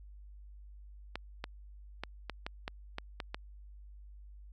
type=clicks; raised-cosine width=0.3 ms; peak=-21 dBFS; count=9; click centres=1.156 / 1.441 / 2.036 / 2.297 / 2.465 / 2.679 / 2.984 / 3.202 / 3.345 s; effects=added 50 Hz sine -49 dBFS peak until 4.52 s